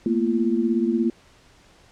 sine tone cluster, 223.4 / 240.2 / 341.4 Hz, A3 / B3 / F4, +27 / -48 / -39 cents, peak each -23 dBFS, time 0.06-1.1 s, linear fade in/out 2 ms, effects pink hiss -54 dBFS RMS until 1.91 s + low-pass 7000 Hz 12 dB/octave

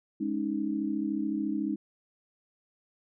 sine chord, Ab suspended fourth, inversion none, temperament equal, 207.7 / 277.2 / 311.1 Hz, Ab3 / Db4 / Eb4, 0 / 0 / 0 cents, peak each -33 / -33 / -31 dBFS, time 0.2-1.76 s, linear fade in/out 10 ms, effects none

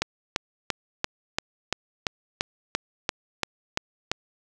click train, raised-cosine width 0.2 ms, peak -6 dBFS, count 13, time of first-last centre 0.02-4.116 s, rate 2.93 Hz, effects none

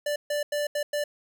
square tone bursts at uneven times, 587.3 Hz, D5, in tune, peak -26 dBFS, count 5, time 0.06-0.16 / 0.3-0.43 / 0.52-0.67 / 0.75-0.83 / 0.93-1.04 s, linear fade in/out 5 ms, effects none

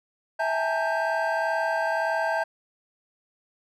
triangle tone cluster, 655 / 809 / 850 / 912 / 1577 Hz, E5 / G#5 / G#5 / A#5 / G6, -11 / -46 / +40 / -38 / +10 cents, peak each -25 / -34 / -29 / -29 / -27 dBFS, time 0.39-2.44 s, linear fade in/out 10 ms, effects none

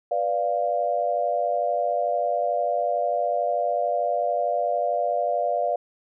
sine chord, B diminished, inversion none, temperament equal, 493.9 / 587.3 / 698.5 Hz, B4 / D5 / F5, 0 / 0 / 0 cents, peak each -29 / -25 / -24 dBFS, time 0.11-5.76 s, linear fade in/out 5 ms, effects none

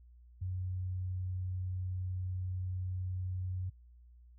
sine tone, 92.1 Hz, F#2, 7 cents flat, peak -34 dBFS, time 0.41-3.7 s, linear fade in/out 10 ms, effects added 60 Hz sine -55 dBFS peak until 4.38 s

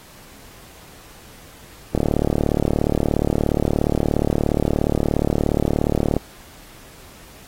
click train, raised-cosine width 2 ms, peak -4 dBFS, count 157, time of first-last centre 1.95-6.166 s, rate 37 Hz, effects pink hiss -45 dBFS RMS until 7.47 s + AAC 48 kbps

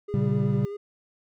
triangle tone with vibrato, 406.2 Hz, G#4, 38 cents flat, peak -30 dBFS, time 0.08-0.77 s, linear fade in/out 10 ms, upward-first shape sine, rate 7.9 Hz, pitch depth 27 cents each way
triangle chord, G diminished, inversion first, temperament equal, 116.54 / 138.59 / 196 Hz, Bb2 / Db3 / G3, 0 / 0 / 0 cents, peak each -25 / -23 / -24 dBFS, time 0.14-0.65 s, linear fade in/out 0 ms
effects none

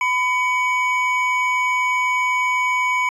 triangle tone pair together, 1006 / 2254 Hz, B5 / C#7, +32 / +28 cents, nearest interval octave + major second, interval 1396 cents, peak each -18 dBFS, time 0.01-3.09 s, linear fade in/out 2 ms, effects resampled to 24000 Hz

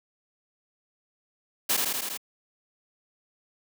white noise with echo, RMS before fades -24 dBFS, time 1.69-1.77 s, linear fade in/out 10 ms, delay 81 ms, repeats 5, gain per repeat -2 dB, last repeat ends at 2.175 s, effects high-pass 200 Hz 12 dB/octave

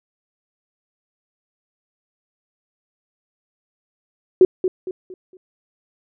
sine tone with echo, 370 Hz, F#4, in tune, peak -6 dBFS, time 4.41-4.45 s, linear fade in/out 2 ms, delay 230 ms, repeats 4, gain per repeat -9 dB, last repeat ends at 5.37 s, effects none

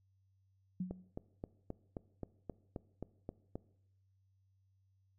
sine tone with exponential decay, 182.9 Hz, F#3, 20 cents flat, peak -33 dBFS, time 0.8-1.13 s, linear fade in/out 5 ms, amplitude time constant 71 ms
click train, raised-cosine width 2 ms, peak -28 dBFS, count 11, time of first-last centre 0.91-3.556 s, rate 3.78 Hz
effects noise-tail reverb RT60 0.8 s tail -20 dB re dry + added 96 Hz sine -70 dBFS peak until 5.18 s

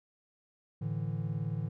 triangle chord, A suspended fourth, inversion none, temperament equal, 110 / 146.83 / 164.81 Hz, A2 / D3 / E3, 0 / 0 / 0 cents, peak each -34 / -34 / -35 dBFS, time 0.81-1.69 s, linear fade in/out 10 ms, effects none

